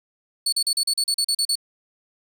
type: tone bursts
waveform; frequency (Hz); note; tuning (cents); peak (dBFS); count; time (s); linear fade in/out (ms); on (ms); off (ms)
30% pulse; 4435; C#8; 0; -16; 11; 0.46-1.555; 5; 65; 38
effects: none